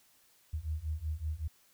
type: beating tone pair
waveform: sine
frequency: 75 / 80.3 Hz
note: D2 / E2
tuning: +37 / -45 cents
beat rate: 5.3 Hz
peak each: -37 / -36 dBFS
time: 0.53-1.48 s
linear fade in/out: 10 ms
effects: white hiss -66 dBFS RMS until 1.73 s